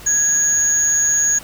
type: tone pair together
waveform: sine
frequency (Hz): 1663 / 6673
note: G#6 / G#8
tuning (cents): +2 / +7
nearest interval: 2 octaves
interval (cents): 2405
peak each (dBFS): -23 / -12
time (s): 0.06-1.39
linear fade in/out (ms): 10
effects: tanh soft clip ceiling -10 dBFS + pink hiss -38 dBFS RMS until 1.43 s

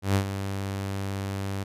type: tone with ADSR envelope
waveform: sawtooth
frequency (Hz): 98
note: G2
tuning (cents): 0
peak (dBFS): -15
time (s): 0.02-1.64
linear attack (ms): 130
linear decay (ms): 88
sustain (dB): -10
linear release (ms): 11
effects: resampled to 32000 Hz

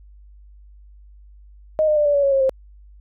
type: tone with pitch steps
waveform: sine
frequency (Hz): 622 / 607.8 / 593.9 / 580.3 / 567.1 / 554.1 / 541.5 / 529.1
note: D#5 / D#5 / D5 / D5 / C#5 / C#5 / C#5 / C5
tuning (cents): -1 / -41 / +19 / -21 / +39 / -1 / -41 / +19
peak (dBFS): -14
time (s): 1.79-2.494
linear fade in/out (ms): 0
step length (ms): 88
effects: added 50 Hz sine -43 dBFS peak until 3 s

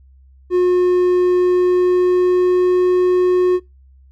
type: tone with pitch glide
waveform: triangle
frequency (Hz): 360 to 362.9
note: F#4 to F#4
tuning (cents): -47 to -34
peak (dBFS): -9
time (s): 0.5-3.6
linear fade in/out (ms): 50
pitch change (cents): +13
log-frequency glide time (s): 1.09-2.87
effects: noise-tail reverb RT60 0.2 s tail -23 dB re dry + added 66 Hz sine -44 dBFS peak until 4.11 s

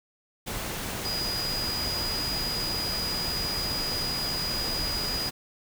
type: tone in noise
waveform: sine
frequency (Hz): 4916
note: D#8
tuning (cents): -22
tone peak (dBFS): -29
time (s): 1.04-5.3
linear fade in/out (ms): 20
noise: pink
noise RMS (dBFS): -33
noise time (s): 0.46-5.31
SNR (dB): +1
effects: none

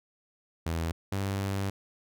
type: tone pair in turn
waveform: sawtooth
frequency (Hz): 82.41 / 98.11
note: E2 / G2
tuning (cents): 0 / +2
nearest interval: minor third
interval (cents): 302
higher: second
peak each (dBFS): -25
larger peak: neither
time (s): 0.66-0.92 / 1.12-1.7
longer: second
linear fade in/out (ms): 5
effects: none

